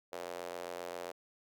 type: tone with high-pass filter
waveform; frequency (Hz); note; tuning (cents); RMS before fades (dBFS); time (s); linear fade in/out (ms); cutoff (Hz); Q
square; 43.77; F1; +5; -43; 0.12-1.12; 10; 530; 2.5
effects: none